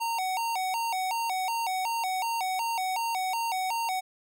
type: tone with vibrato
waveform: square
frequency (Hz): 830.6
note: G#5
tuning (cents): 0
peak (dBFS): -28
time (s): 0-4.01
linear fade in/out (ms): 20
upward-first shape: square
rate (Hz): 2.7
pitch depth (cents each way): 180
effects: none